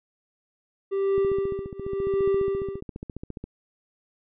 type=tone with tremolo; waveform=triangle; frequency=392 Hz; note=G4; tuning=in tune; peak=-17 dBFS; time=0.91-2.81 s; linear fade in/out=20 ms; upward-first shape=triangle; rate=0.91 Hz; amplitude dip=95%
type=click train; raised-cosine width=3 ms; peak=-22 dBFS; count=34; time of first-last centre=1.18-3.44 s; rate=14.6 Hz
effects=resampled to 8000 Hz